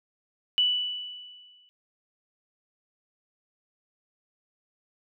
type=tone with exponential decay; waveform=sine; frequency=2966 Hz; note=F#7; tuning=4 cents sharp; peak=-18 dBFS; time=0.58-1.69 s; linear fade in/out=0 ms; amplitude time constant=240 ms; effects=none